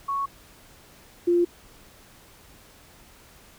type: tone pair in turn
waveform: sine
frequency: 1108.7 / 348.1 Hz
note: C#6 / F4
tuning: 0 / -6 cents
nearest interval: octave + minor sixth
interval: 2006 cents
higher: first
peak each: -24 / -17 dBFS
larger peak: second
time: 0.08-0.26 / 1.27-1.45 s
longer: neither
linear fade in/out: 10 ms
effects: pink hiss -52 dBFS RMS until 3.58 s